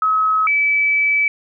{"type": "tone pair in turn", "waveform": "sine", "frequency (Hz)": [1281, 2301], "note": ["E6", "D7"], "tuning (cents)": [-50, -36], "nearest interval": "minor seventh", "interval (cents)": 1014, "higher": "second", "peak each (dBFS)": [-13, -13], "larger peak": "neither", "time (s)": [[0.02, 0.47], [0.47, 1.28]], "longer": "second", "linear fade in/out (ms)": 2, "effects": []}